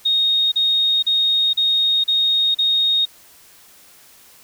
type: tone bursts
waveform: sine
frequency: 3722 Hz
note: A#7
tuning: 3 cents flat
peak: -14 dBFS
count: 6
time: 0.05-3.055 s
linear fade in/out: 10 ms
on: 470 ms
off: 37 ms
effects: white hiss -48 dBFS RMS until 4.43 s